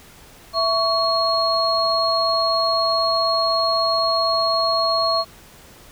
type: tone cluster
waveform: sine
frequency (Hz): 664 / 1121 / 4287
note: E5 / C#6 / C8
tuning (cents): +12 / +19 / +41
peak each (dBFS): -21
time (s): 0.53-5.25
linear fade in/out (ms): 50
effects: pink hiss -46 dBFS RMS until 5.91 s